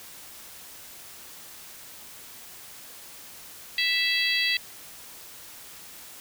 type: harmonic tone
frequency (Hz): 659.3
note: E5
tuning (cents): 0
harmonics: 3 / 4 / 5 / 6 / 7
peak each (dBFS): -27 / -28 / -29 / -30 / -30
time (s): 3.78-4.57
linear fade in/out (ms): 2
effects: white hiss -45 dBFS RMS until 6.2 s